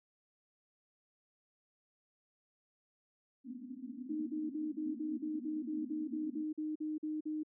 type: band-pass noise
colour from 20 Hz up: white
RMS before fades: -46 dBFS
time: 3.44-6.46 s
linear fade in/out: 50 ms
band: 230 to 270 Hz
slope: 96 dB/octave
type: tone bursts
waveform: sine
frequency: 307.9 Hz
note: D#4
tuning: 18 cents flat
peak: -35 dBFS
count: 15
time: 4.09-7.434 s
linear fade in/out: 10 ms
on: 180 ms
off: 46 ms
effects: none